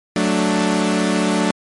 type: chord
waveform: sawtooth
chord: D major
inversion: first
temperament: equal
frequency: 185 / 220 / 293.7 Hz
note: F#3 / A3 / D4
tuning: 0 / 0 / 0 cents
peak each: -16 dBFS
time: 0.16-1.51 s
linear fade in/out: 2 ms
effects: MP3 48 kbps